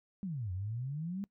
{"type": "exponential two-way sweep", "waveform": "sine", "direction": "down then up", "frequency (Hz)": [206.1, 88.3, 206.1], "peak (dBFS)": -35, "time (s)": [0.23, 1.24], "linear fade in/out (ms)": 0, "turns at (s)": 0.52, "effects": ["noise-tail reverb RT60 0.1 s tail -23 dB re dry"]}